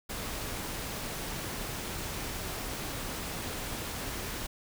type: noise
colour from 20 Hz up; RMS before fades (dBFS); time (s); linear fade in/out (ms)
pink; -37; 0.09-4.47; 10
effects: none

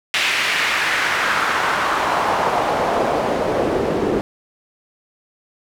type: noise with band-pass filter sweep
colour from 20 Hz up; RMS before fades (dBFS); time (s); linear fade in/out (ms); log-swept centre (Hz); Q
pink; -19; 0.14-4.21; 0; 2600 to 360; 1.7
effects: none

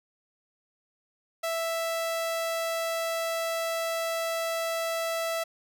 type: tone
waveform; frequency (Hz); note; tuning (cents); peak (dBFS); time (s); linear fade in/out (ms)
sawtooth; 660; E5; +2; -24; 1.43-5.44; 10
effects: none

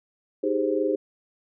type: chord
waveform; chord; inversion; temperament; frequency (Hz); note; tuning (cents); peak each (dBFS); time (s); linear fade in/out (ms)
sine; Ab major seventh; second; equal; 311.1 / 392 / 415.3 / 523.3; Eb4 / G4 / Ab4 / C5; 0 / 0 / 0 / 0; -27; 0.43-0.96; 10
effects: none

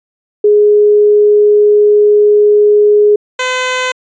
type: tone pair in turn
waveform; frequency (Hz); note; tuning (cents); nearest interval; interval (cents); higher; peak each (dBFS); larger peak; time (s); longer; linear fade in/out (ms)
sine / 10% pulse; 416.9 / 509; G#4 / C5; +7 / -48; minor third; 345; second; -4; neither; 0.44-3.16 / 3.39-3.92; first; 5
effects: resampled to 16000 Hz

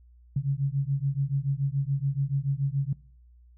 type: beating tone pair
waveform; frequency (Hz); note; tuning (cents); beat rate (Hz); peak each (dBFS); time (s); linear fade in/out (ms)
sine; 135.3 / 142.3; C#3 / C#3; -42 / +46; 7; -27; 0.36-2.93; 5
effects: noise-tail reverb RT60 0.6 s tail -23 dB re dry + added 60 Hz sine -52 dBFS peak until 3.57 s

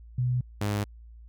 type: tone pair in turn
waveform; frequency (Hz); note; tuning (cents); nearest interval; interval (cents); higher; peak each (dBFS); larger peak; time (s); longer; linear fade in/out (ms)
sine / sawtooth; 124.7 / 103.11; B2 / G#2; +17 / -12; minor third; 329; first; -23 / -22; second; 0.18-0.41 / 0.61-0.84; neither; 5
effects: added 57 Hz sine -45 dBFS peak until 1.28 s

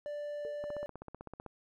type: tone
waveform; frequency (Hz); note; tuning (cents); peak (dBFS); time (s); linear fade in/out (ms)
triangle; 587.3; D5; 0; -35; 0.06-0.86; 0
type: tone with exponential decay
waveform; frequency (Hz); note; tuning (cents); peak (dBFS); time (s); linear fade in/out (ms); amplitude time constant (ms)
sine; 450.6; A4; +41; -38; 0.45-0.63; 0; 39
type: click train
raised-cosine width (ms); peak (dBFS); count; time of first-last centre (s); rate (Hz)
1; -30; 14; 0.64-1.463; 15.8
effects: none

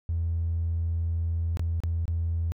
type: tone with dropouts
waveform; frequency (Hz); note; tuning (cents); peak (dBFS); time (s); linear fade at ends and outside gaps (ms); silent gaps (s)
triangle; 83.2; E2; +17; -21; 0.09-2.52; 0; 1.571-1.595 / 1.803-1.836 / 2.055-2.08
effects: tanh soft clip ceiling -22 dBFS

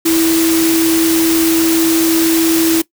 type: tone in noise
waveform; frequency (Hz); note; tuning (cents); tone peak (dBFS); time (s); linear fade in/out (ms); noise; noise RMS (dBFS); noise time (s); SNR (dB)
sine; 327.5; E4; -11; -10; 0.05-2.82; 10; white; -18; 0.05-2.82; +5
effects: noise-tail reverb RT60 0.1 s tail -19 dB re dry

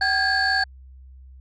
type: tone cluster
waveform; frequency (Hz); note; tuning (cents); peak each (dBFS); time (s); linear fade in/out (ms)
sine; 767 / 1622 / 1687 / 4477; G5 / G#6 / G#6 / C#8; -38 / -41 / +27 / +16; -24 / -20 / -26 / -24; 0.01-0.64; 5
effects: tanh soft clip ceiling -12 dBFS + added 65 Hz sine -42 dBFS peak until 1.4 s

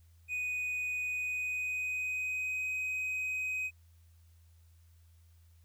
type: tone with pitch glide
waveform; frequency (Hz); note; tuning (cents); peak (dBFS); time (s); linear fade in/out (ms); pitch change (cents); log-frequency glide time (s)
triangle; 2487 to 2517; D#7 to D#7; -1 to +19; -31; 0.28-3.71; 50; +20; 1.05-2.7
effects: added 83 Hz sine -58 dBFS peak until 5.64 s + white hiss -73 dBFS RMS until 5.64 s

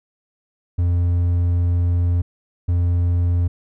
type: tone pair in turn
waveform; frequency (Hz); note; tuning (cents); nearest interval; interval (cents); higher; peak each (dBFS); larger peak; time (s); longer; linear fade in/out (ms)
triangle; 87.31 / 87.31; F2 / F2; 0 / 0; unison; 0; neither; -13; neither; 0.78-2.22 / 2.68-3.48; first; 10
effects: none

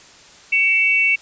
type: tone pair together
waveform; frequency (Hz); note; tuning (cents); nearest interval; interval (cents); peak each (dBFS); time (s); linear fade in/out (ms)
sine; 2249 / 2675; C#7 / E7; +24 / +25; minor third; 301; -16; 0.52-1.16; 10
effects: white hiss -45 dBFS RMS until 1.21 s + resampled to 16000 Hz

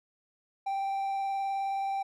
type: tone with vibrato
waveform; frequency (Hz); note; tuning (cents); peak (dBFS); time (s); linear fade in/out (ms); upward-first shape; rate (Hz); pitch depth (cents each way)
triangle; 784; G5; 0; -27; 0.66-2.03; 10; sine; 19; 11
effects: none

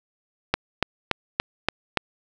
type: click train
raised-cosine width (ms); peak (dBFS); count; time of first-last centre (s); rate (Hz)
0.3; -3; 6; 0.54-1.973; 3.49
effects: none

